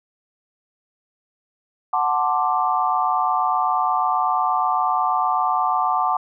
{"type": "chord", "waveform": "sine", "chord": "D dominant seventh", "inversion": "first", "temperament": "equal", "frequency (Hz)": [740, 880, 1046.5, 1174.7], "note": ["F#5", "A5", "C6", "D6"], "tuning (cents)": [0, 0, 0, 0], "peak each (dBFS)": [-22, -23, -25, -22], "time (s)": [1.93, 6.17], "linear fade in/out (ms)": 5, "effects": []}